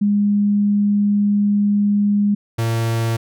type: tone pair in turn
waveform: sine / 45% pulse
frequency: 204.7 / 114.39 Hz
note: G#3 / A#2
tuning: -25 / -32 cents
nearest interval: minor seventh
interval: 1007 cents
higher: first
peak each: -13 / -17 dBFS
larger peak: first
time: 0.01-2.35 / 2.58-3.17 s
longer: first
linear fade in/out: 10 ms
effects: none